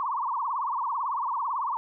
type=tone with vibrato; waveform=sine; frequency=1027 Hz; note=C6; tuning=33 cents flat; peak=-26 dBFS; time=0-1.77 s; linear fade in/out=0 ms; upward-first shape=triangle; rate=18 Hz; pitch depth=250 cents each way; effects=none